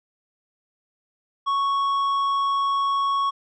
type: tone with tanh clipping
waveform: sine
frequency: 1108.7 Hz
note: C#6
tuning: in tune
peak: -21 dBFS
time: 1.46-3.31 s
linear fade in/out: 20 ms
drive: 7 dB
effects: none